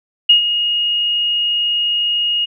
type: tone with ADSR envelope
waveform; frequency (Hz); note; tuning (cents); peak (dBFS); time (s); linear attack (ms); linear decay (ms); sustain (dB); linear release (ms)
sine; 2867; F7; +45; -4; 0.29-2.46; 8; 110; -10; 20
effects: none